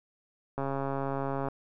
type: click train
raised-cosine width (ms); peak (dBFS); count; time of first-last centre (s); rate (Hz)
1; -19; 125; 0.58-1.485; 137
effects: none